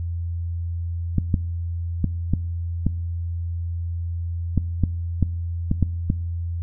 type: clicks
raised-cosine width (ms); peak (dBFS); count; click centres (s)
5; -6; 11; 1.183 / 1.342 / 2.043 / 2.336 / 2.866 / 4.577 / 4.837 / 5.227 / 5.714 / 5.827 / 6.101
effects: noise-tail reverb RT60 0.7 s tail -22 dB re dry + added 85 Hz sine -24 dBFS peak until 6.62 s